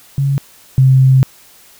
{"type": "tone pair in turn", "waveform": "sine", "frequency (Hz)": [138.59, 131.84], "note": ["C#3", "C3"], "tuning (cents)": [0, 14], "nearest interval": "minor second", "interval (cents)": 86, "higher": "first", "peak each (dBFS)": [-11, -5], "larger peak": "second", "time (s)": [[0.18, 0.38], [0.78, 1.23]], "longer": "second", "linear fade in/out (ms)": 0, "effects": ["white hiss -44 dBFS RMS until 1.79 s"]}